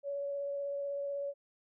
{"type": "tone with vibrato", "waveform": "sine", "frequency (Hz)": 564, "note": "C#5", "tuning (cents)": 30, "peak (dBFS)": -34, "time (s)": [0.03, 1.34], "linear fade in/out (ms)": 50, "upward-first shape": "triangle", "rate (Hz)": 16, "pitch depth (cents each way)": 13, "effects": []}